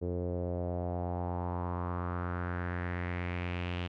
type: tone with low-pass filter sweep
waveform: sawtooth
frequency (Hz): 88.4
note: F2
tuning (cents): +22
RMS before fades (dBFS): -35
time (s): 0.01-3.88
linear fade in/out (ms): 20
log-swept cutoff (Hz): 440 to 3000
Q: 3.5
effects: none